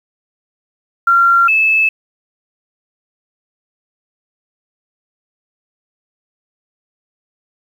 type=tone pair in turn; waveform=sine; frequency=1377 / 2613 Hz; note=F6 / E7; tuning=-25 / -16 cents; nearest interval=major seventh; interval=1109 cents; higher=second; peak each=-7 / -9 dBFS; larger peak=first; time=1.07-1.48 / 1.48-1.89 s; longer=neither; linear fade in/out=5 ms; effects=7-bit